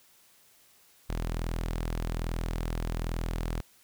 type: tone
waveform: sawtooth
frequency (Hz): 41.2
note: E1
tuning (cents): 0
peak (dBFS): -26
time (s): 1.09-3.61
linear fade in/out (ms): 10
effects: white hiss -61 dBFS RMS until 3.83 s